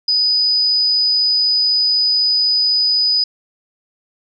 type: tone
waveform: sine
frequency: 4978 Hz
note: D#8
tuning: in tune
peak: -12 dBFS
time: 0.08-3.24 s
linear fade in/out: 5 ms
effects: none